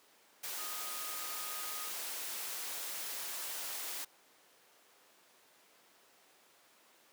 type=tone in noise; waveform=sine; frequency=1244.5 Hz; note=D#6; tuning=in tune; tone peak=-48 dBFS; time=0.58-1.9 s; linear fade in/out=10 ms; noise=white; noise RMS=-41 dBFS; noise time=0.43-4.05 s; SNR=-10 dB; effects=pink hiss -64 dBFS RMS until 7.12 s + high-pass 400 Hz 12 dB/octave